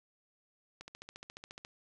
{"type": "click train", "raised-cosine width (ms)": 0.2, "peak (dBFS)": -29, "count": 13, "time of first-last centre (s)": [0.81, 1.649], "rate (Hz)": 14.3, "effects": []}